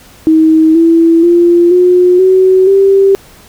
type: tone with pitch steps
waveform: sine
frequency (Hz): 317.7 / 331.2 / 345.3 / 359.9 / 375.2 / 391.1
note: D#4 / E4 / F4 / F#4 / F#4 / G4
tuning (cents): +36 / +8 / -20 / -48 / +24 / -4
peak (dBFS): -3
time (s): 0.27-3.15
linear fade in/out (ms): 0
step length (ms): 480
effects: pink hiss -39 dBFS RMS until 3.48 s